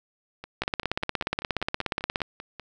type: two click trains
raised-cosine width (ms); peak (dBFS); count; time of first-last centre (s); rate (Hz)
0.3; -22 / -9; 12 / 28; 0.44-2.597 / 0.62-2.218; 5.1 / 16.9
effects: none